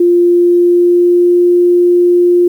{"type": "tone with pitch glide", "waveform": "sine", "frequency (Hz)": [349.2, 352.2], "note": ["F4", "F4"], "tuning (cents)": [0, 15], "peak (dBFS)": -5, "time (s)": [0, 2.48], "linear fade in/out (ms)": 5, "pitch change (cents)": 15, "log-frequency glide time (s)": [0.23, 1.44], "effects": ["7-bit"]}